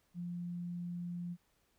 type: tone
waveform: sine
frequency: 174.61 Hz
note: F3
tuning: in tune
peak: -38 dBFS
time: 0.14-1.37 s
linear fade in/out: 50 ms
effects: pink hiss -75 dBFS RMS until 1.78 s